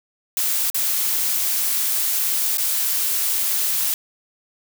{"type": "noise with dropouts", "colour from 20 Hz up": "blue", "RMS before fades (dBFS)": -21, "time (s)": [0.37, 3.94], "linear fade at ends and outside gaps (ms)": 1, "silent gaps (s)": [[0.701, 0.745], [2.572, 2.582]], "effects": []}